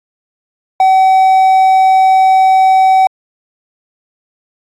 triangle tone, 760 Hz, F#5, 46 cents sharp, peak -3 dBFS, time 0.8-3.07 s, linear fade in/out 2 ms, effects AAC 64 kbps

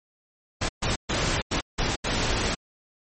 pink noise bursts at uneven times, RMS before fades -25 dBFS, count 6, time 0.61-0.69 / 0.82-0.96 / 1.09-1.42 / 1.51-1.61 / 1.78-1.96 / 2.04-2.55 s, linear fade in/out 10 ms, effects MP3 32 kbps

